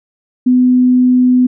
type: tone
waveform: sine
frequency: 251.2 Hz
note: B3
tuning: 30 cents sharp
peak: -6 dBFS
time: 0.46-1.47 s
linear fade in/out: 10 ms
effects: none